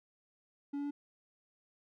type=tone with pitch steps; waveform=triangle; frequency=283.8 / 285.9 / 288.1 Hz; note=C#4 / D4 / D4; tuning=+41 / -46 / -33 cents; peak=-33 dBFS; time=0.73-0.91 s; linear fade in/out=10 ms; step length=60 ms; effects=none